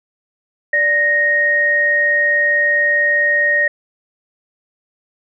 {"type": "tone pair together", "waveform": "sine", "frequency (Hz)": [587.3, 1864.6], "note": ["D5", "A#6"], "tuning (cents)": [0, 0], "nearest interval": "octave + minor sixth", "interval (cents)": 2000, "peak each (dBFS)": [-21, -12], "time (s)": [0.73, 3.68], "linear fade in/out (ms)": 5, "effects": []}